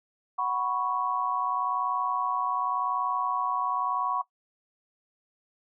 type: chord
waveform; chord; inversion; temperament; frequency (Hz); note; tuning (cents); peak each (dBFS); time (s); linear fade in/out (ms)
sine; F# suspended fourth; none; equal; 740 / 987.8 / 1108.7; F#5 / B5 / C#6; 0 / 0 / 0; -33 / -31 / -28; 0.38-4.22; 10
effects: noise-tail reverb RT60 0.1 s tail -18 dB re dry